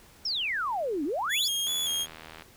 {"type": "exponential two-way sweep", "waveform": "sine", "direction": "down then up", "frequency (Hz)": [5670, 270, 5520], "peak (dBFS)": -27, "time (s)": [0.25, 1.48], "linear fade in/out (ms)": 5, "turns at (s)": 1.04}
{"type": "tone with vibrato", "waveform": "sawtooth", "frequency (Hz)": 3329, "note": "G#7", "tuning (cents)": 3, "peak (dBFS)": -24, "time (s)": [1.29, 2.07], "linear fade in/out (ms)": 50, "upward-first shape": "square", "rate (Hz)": 2.6, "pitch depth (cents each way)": 44}
{"type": "click train", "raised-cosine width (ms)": 0.3, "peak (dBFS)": -27, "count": 61, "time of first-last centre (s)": [1.67, 2.422], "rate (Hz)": 79.8}
{"effects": ["pink hiss -55 dBFS RMS until 2.56 s"]}